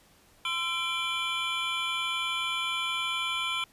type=tone cluster; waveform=triangle; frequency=1030 / 1344 / 2362 / 3071 / 3384 Hz; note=C6 / E6 / D7 / G7 / G#7; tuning=-28 / +33 / +9 / -36 / +32 cents; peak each=-35 / -35 / -31 / -33 / -34 dBFS; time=0.45-3.64 s; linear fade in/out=2 ms; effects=pink hiss -60 dBFS RMS until 3.72 s + resampled to 32000 Hz